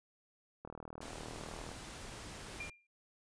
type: click train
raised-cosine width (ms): 1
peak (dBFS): -32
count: 43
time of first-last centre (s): 0.65-1.716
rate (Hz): 39.4
type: noise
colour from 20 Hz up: pink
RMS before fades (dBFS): -48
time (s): 1.01-2.7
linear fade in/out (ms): 5
type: tone with exponential decay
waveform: sine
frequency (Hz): 2394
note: D7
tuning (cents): +33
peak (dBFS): -38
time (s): 2.6-2.87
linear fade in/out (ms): 5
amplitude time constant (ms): 57
effects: resampled to 22050 Hz